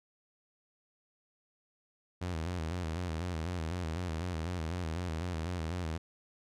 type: tone with vibrato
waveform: sawtooth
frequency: 84.7 Hz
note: E2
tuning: 48 cents sharp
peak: -30 dBFS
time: 2.21-5.98 s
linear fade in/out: 10 ms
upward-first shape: square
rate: 4 Hz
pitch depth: 99 cents each way
effects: low-pass 8000 Hz 12 dB/octave